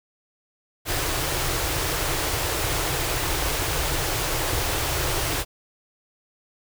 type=band-stop noise; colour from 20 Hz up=pink; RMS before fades=-25 dBFS; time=0.85-5.45 s; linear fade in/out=50 ms; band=160 to 280 Hz; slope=96 dB/octave; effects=none